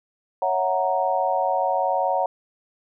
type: chord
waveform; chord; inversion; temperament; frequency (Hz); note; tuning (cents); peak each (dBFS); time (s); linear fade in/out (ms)
sine; F# dominant seventh; second; equal; 554.4 / 659.3 / 740 / 932.3; C#5 / E5 / F#5 / A#5; 0 / 0 / 0 / 0; -25 / -28 / -23 / -25; 0.42-2.26; 2
effects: none